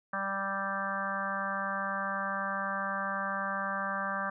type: harmonic tone with a mistuned harmonic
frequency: 196 Hz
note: G3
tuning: in tune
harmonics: 1 / 3 / 4 / 5 / 6 / 7 / 8 / 9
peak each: -41 / -40 / -41 / -42 / -35 / -44 / -36 / -44 dBFS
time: 0.13-4.3 s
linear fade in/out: 5 ms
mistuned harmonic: 7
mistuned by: -24 cents
effects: none